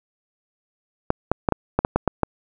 clicks, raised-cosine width 1 ms, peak -3 dBFS, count 9, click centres 1.104 / 1.316 / 1.488 / 1.523 / 1.79 / 1.849 / 1.96 / 2.077 / 2.233 s, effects none

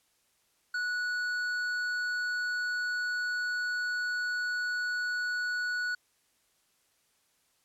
sine tone with hard clipping, 1470 Hz, F#6, 12 cents flat, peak -31 dBFS, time 0.74-5.95 s, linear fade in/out 5 ms, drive 7 dB, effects white hiss -71 dBFS RMS until 7.64 s + low-pass 12000 Hz 12 dB/octave

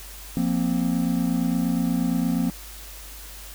triangle chord, F suspended fourth, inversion none, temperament equal, 174.61 / 233.1 / 261.6 Hz, F3 / Bb3 / C4, 0 / 0 / 0 cents, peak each -23 dBFS, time 0.37-2.5 s, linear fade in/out 0 ms, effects added 50 Hz sine -41 dBFS peak until 3.54 s + white hiss -42 dBFS RMS until 3.54 s

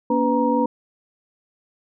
sine tone cluster, 237.6 / 282.4 / 498.8 / 941 Hz, A#3 / C#4 / B4 / A#5, +33 / +32 / +17 / +16 cents, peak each -22 dBFS, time 0.1-0.66 s, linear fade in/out 5 ms, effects none

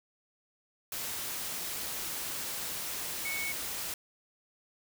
sine tone in noise, 2217 Hz, C#7, in tune, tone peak -34 dBFS, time 3.25-3.52 s, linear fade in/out 2 ms, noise white, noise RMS -37 dBFS, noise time 0.92-3.94 s, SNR 0 dB, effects none

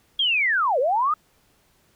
sine linear two-way sweep, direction down then up, 3318 to 471.3 to 1278 Hz, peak -18 dBFS, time 0.19-1.14 s, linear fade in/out 5 ms, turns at 0.79 s, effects pink hiss -62 dBFS RMS until 1.95 s

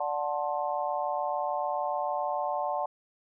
sine chord, D dominant seventh, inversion none, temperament just, 587.3 / 734.2 / 881 / 1057.2 Hz, D5 / F#5 / A5 / C6, 0 / -14 / +2 / +18 cents, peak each -33 / -32 / -33 / -36 dBFS, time 0-2.86 s, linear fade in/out 5 ms, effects none

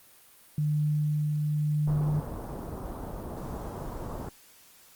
sine tone with tremolo, 150 Hz, D3, 37 cents sharp, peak -23 dBFS, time 0.58-2.2 s, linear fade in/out 2 ms, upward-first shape triangle, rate 0.95 Hz, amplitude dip 25%
pink low-pass noise, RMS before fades -37 dBFS, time 1.87-4.29 s, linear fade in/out 5 ms, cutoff 1100 Hz, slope 24 dB/octave
effects white hiss -56 dBFS RMS until 4.95 s + Opus 32 kbps

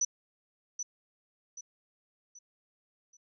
sine tone with echo, 5960 Hz, F#8, 12 cents sharp, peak -25 dBFS, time 0.01-0.05 s, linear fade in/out 5 ms, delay 780 ms, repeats 4, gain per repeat -8 dB, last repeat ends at 3.17 s, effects none

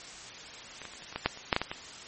clicks, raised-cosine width 0.3 ms, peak -25 / -25 / -30 / -30 / -27 / -16 / -7 / -30 / -6 / -8 / -13 / -18 dBFS, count 12, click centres 0.817 / 0.853 / 0.936 / 1.022 / 1.126 / 1.16 / 1.26 / 1.374 / 1.528 / 1.564 / 1.616 / 1.715 s, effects white hiss -45 dBFS RMS until 2.07 s + MP3 32 kbps

